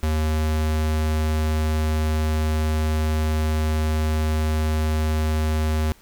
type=tone; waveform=square; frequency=77.78 Hz; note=D#2; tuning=in tune; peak=-20 dBFS; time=0.03-5.92 s; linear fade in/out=0 ms; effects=pink hiss -53 dBFS RMS until 6.01 s